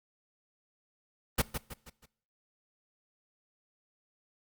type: noise with echo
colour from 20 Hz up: pink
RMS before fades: -25 dBFS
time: 1.38-1.42 s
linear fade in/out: 10 ms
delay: 160 ms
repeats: 4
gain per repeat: -8 dB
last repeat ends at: 2.06 s
effects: noise-tail reverb RT60 0.6 s tail -21 dB re dry + Opus 32 kbps